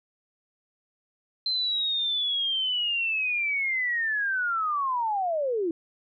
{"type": "linear sweep", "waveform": "sine", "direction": "down", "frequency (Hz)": [4119, 315.8], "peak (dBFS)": -24, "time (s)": [1.46, 5.71], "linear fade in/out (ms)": 2, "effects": []}